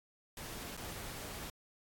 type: noise with dropouts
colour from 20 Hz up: pink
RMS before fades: -45 dBFS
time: 0.37-1.5 s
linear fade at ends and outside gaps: 2 ms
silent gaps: 0.768-0.774 s
effects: AAC 64 kbps